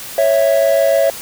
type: tone pair together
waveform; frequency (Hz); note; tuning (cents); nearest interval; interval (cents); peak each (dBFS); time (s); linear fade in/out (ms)
triangle; 552.8 / 659.3; C#5 / E5; -5 / 0; minor third; 305; -11; 0.18-1.1; 2
effects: white hiss -30 dBFS RMS until 1.21 s